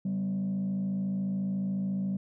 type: tone with frequency modulation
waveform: sine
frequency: 192.2 Hz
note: G3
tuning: 34 cents flat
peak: -26 dBFS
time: 0.05-2.17 s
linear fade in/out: 5 ms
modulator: 54.1 Hz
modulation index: 0.46
effects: tanh soft clip ceiling -26 dBFS